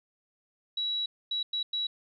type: tone bursts at uneven times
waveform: sine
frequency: 3900 Hz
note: B7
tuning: 23 cents flat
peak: -28 dBFS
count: 4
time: 0.77-1.06 / 1.31-1.43 / 1.53-1.63 / 1.73-1.87 s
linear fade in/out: 5 ms
effects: none